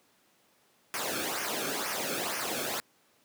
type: noise with flanger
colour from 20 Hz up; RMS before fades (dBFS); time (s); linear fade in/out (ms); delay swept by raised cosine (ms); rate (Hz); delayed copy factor
pink; -33; 0.94-2.8; 0; 0.25 to 1.05; 2.1; -0.7
effects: pink hiss -66 dBFS RMS until 3.24 s + high-pass 200 Hz 12 dB/octave